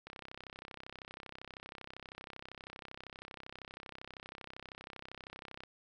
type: click train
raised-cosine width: 0.3 ms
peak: -30 dBFS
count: 183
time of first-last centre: 0.07-5.636 s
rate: 32.7 Hz
effects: none